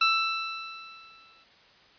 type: tone with exponential decay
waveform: 15% pulse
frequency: 1327 Hz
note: E6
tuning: 11 cents sharp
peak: -12 dBFS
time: 0.01-1.44 s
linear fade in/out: 5 ms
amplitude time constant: 310 ms
effects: white hiss -57 dBFS RMS until 1.98 s + resampled to 11025 Hz